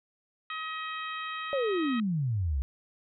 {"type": "harmonic tone", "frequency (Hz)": 634, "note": "D#5", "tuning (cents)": 32, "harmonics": [2, 3, 4, 5, 6], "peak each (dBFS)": [-36, -40, -42, -44, -46], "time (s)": [0.5, 2], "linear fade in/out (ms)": 2}
{"type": "exponential sweep", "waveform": "sine", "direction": "down", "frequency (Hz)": [579, 62], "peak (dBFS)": -26, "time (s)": [1.53, 2.62], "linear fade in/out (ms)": 0}
{"effects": []}